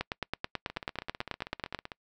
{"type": "two click trains", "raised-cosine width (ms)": 0.3, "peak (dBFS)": [-23, -15], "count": [20, 17], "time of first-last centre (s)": [[0.7, 1.918], [0.01, 1.747]], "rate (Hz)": [15.6, 9.21], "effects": ["noise-tail reverb RT60 0.1 s tail -26 dB re dry"]}